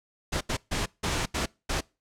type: noise bursts at uneven times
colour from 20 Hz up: pink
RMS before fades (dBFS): -28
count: 6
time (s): 0.32-0.41 / 0.49-0.57 / 0.71-0.86 / 1.03-1.26 / 1.34-1.46 / 1.69-1.81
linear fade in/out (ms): 10
effects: noise-tail reverb RT60 0.3 s tail -25 dB re dry + low-pass 8000 Hz 12 dB/octave